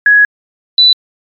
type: tone pair in turn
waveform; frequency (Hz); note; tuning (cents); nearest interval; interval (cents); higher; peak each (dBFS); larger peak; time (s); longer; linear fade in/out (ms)
sine; 1672 / 3977; G#6 / B7; +11 / +11; octave + minor third; 1500; second; -3; neither; 0.06-0.25 / 0.78-0.93; first; 2
effects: MP3 96 kbps